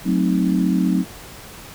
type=chord; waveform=sine; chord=F# diminished seventh; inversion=none; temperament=equal; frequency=185 / 220 / 261.6 / 311.1 Hz; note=F#3 / A3 / C4 / Eb4; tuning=0 / 0 / 0 / 0 cents; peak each=-18 / -24 / -21 / -23 dBFS; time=0.04-1.05 s; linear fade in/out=50 ms; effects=pink hiss -39 dBFS RMS until 1.74 s